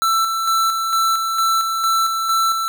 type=tone with tremolo; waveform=square; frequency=1333 Hz; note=E6; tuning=19 cents sharp; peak=-15 dBFS; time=0.02-2.68 s; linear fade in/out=0 ms; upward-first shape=square; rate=2.2 Hz; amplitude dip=40%; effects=none